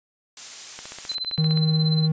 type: noise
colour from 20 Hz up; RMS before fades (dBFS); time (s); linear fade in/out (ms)
blue; -33; 0.37-1.15; 2
type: click train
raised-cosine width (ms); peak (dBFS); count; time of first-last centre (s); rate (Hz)
0.3; -21; 13; 0.79-1.574; 15.3
type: tone with tremolo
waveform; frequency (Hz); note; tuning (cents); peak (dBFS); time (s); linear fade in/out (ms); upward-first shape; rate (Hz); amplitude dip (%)
sine; 4062; B7; +48; -23; 1.09-2.08; 5; sine; 17; 85
type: tone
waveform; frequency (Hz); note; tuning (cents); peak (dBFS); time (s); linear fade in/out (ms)
triangle; 157.3; D#3; +19; -16; 1.38-2.12; 5
effects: resampled to 16000 Hz